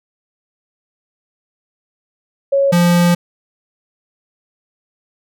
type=tone pair in turn; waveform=sine / square; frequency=553 / 174.18 Hz; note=C#5 / F3; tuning=-4 / -4 cents; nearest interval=octave + minor sixth; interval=2000 cents; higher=first; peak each=-10 dBFS; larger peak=neither; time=2.52-2.72 / 2.72-3.15 s; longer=second; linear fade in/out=10 ms; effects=none